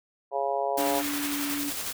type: harmonic tone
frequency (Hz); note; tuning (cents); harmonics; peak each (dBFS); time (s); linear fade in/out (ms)
138.59; C#3; 0; 3 / 4 / 5 / 6 / 7; -33 / -30 / -29 / -33 / -34; 0.31-1.03; 50
type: tone with pitch glide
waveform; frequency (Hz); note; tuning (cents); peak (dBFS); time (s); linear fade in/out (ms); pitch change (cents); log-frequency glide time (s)
sine; 290 to 287.2; D4 to D4; -22 to -39; -30; 0.77-1.71; 20; -17; 0.98-1.46
type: noise with tremolo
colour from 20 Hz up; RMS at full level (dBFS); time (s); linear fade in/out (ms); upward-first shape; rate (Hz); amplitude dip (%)
white; -32; 0.77-1.93; 10; square; 11; 30
type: band-pass noise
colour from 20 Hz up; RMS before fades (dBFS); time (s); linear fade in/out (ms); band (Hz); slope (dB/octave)
pink; -39; 0.79-1.59; 10; 1000 to 3700; 24
effects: none